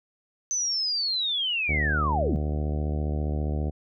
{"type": "linear sweep", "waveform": "sine", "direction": "down", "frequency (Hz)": [6170, 154.3], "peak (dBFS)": -24, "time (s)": [0.51, 2.36], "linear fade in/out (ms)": 0}
{"type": "harmonic tone", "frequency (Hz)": 74.9, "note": "D2", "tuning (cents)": 35, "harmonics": [1, 2, 3, 4, 5, 6, 7, 8, 9, 10], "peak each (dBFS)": [-26, -32, -36, -38, -40, -42, -43, -44, -45, -46], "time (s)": [1.68, 3.71], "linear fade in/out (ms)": 20}
{"effects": []}